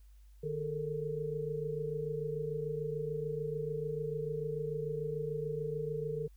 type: tone cluster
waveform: sine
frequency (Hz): 151.5 / 430.3 / 457.1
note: D#3 / A4 / A#4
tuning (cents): -46 / -39 / -34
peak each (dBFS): -39 / -39 / -37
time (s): 0.43-6.28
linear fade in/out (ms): 10
effects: added 50 Hz sine -54 dBFS peak until 6.36 s + white hiss -74 dBFS RMS until 6.36 s